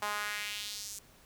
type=tone with high-pass filter sweep; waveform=sawtooth; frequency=207.7 Hz; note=G#3; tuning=in tune; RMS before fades=-38 dBFS; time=0.02-0.99 s; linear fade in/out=5 ms; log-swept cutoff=910 to 7400 Hz; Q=1.9; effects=pink hiss -60 dBFS RMS until 1.25 s